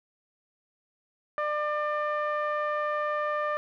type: tone with low-pass filter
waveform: sawtooth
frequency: 598 Hz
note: D5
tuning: 31 cents sharp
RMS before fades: -29 dBFS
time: 1.38-3.57 s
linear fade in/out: 0 ms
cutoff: 1500 Hz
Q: 3.8
effects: none